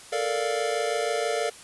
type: chord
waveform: square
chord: Bb major seventh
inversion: third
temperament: equal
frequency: 440 / 466.2 / 587.3 / 698.5 Hz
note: A4 / Bb4 / D5 / F5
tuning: 0 / 0 / 0 / 0 cents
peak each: -31 dBFS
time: 0.12-1.5 s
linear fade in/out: 10 ms
effects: white hiss -46 dBFS RMS until 1.63 s + resampled to 24000 Hz